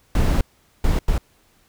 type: noise bursts at uneven times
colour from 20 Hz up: brown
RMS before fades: -17 dBFS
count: 3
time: 0.15-0.41 / 0.84-0.99 / 1.08-1.18 s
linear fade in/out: 2 ms
effects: pink hiss -59 dBFS RMS until 1.68 s